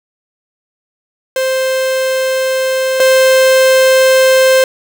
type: tone pair in turn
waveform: 45% pulse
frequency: 523.3 / 523.3 Hz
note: C5 / C5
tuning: 0 / 0 cents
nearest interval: unison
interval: 0 cents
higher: neither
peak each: -12 / -6 dBFS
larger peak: second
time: 1.36-3 / 3-4.64 s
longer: neither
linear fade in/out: 2 ms
effects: none